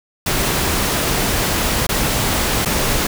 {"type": "noise with dropouts", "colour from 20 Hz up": "pink", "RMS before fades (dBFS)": -18, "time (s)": [0.26, 3.07], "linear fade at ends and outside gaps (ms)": 5, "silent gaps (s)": [[1.868, 1.89], [2.65, 2.657]], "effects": []}